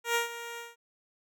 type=tone with ADSR envelope; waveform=10% pulse; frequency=469.1 Hz; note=A#4; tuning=11 cents sharp; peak=-16 dBFS; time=0.04-0.76 s; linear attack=110 ms; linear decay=130 ms; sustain=-14 dB; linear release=180 ms; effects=none